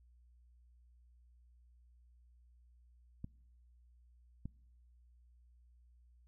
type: clicks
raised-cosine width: 5 ms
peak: -30 dBFS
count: 2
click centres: 3.244 / 4.456 s
effects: noise-tail reverb RT60 0.9 s tail -26 dB re dry + added 60 Hz sine -62 dBFS peak until 6.27 s